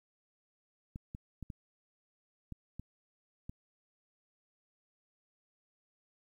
clicks, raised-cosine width 5 ms, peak -30 dBFS, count 7, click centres 0.959 / 1.149 / 1.427 / 1.502 / 2.523 / 2.796 / 3.495 s, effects 11-bit

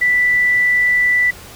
sine tone, 1975 Hz, B6, in tune, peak -11 dBFS, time 0.01-1.31 s, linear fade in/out 10 ms, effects pink hiss -37 dBFS RMS until 1.55 s

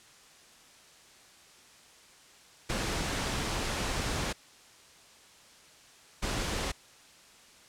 pink noise bursts at uneven times, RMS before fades -32 dBFS, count 2, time 2.69-4.33 / 6.22-6.72 s, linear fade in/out 10 ms, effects white hiss -56 dBFS RMS until 7.68 s + low-pass 8000 Hz 12 dB/octave

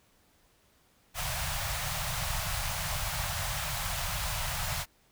pink band-stop noise, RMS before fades -33 dBFS, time 1.14-4.86 s, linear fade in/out 50 ms, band 160 to 600 Hz, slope 48 dB/octave, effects pink hiss -66 dBFS RMS until 5.11 s

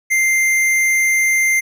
sine tone with tanh clipping, 2093 Hz, C7, in tune, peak -14 dBFS, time 0.1-1.61 s, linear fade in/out 20 ms, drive 17 dB, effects none

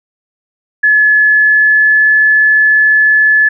sine tone with pitch glide, 1711 to 1722.9 Hz, A6 to A6, -49 to -37 cents, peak -5 dBFS, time 0.83-3.49 s, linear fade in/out 10 ms, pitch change +12 cents, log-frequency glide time 1.16-2.04 s, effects none

